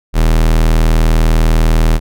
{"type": "tone", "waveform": "45% pulse", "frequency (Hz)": 40, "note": "D#1", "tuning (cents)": 49, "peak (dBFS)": -7, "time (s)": [0.13, 2], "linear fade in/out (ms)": 50, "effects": []}